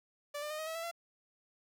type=tone with pitch steps; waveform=sawtooth; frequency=583 / 598 / 613.4 / 629.2 / 645.4 / 662 / 679 Hz; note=D5 / D5 / D#5 / D#5 / E5 / E5 / F5; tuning=-13 / +31 / -25 / +19 / -37 / +7 / -49 cents; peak=-34 dBFS; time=0.34-0.914 s; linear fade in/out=10 ms; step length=82 ms; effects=none